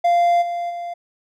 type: tone with level steps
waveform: triangle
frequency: 694 Hz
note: F5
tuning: 11 cents flat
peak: -11 / -20 / -24 dBFS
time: 0.04-0.94 s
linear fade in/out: 10 ms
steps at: 0.41 / 0.69 s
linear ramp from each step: 20 ms
effects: none